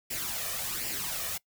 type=noise with flanger; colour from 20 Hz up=white; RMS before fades=-34 dBFS; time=0.1-1.38 s; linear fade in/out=10 ms; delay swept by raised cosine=0.39 to 1.69 ms; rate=1.3 Hz; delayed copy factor=+0.6; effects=noise-tail reverb RT60 0.1 s tail -22 dB re dry